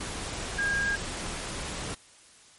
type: tone in noise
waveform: sine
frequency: 1623 Hz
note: G#6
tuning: 40 cents flat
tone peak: -25 dBFS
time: 0.58-0.96 s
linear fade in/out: 10 ms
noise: pink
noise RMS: -35 dBFS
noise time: 0-1.95 s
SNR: +7 dB
effects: white hiss -55 dBFS RMS until 2.58 s + MP3 48 kbps